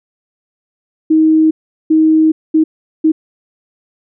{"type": "tone bursts at uneven times", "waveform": "sine", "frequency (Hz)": 315.5, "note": "D#4", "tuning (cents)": 24, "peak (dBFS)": -6, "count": 4, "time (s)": [[1.1, 1.51], [1.9, 2.32], [2.54, 2.64], [3.04, 3.12]], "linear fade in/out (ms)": 10, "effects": []}